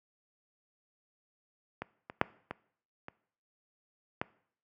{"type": "clicks", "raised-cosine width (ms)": 0.5, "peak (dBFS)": [-21, -26, -8, -21, -27, -16], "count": 6, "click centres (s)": [1.82, 2.099, 2.214, 2.51, 3.084, 4.215], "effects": ["noise-tail reverb RT60 0.6 s tail -21 dB re dry", "high-pass 100 Hz 12 dB/octave"]}